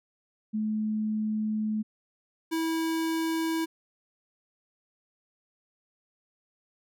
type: tone pair in turn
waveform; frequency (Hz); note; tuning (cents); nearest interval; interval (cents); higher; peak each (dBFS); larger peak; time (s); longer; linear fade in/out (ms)
sine / square; 215.3 / 325.2; A3 / E4; -37 / -23; perfect fifth; 714; second; -26 / -27; first; 0.53-1.83 / 2.51-3.66; first; 20
effects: none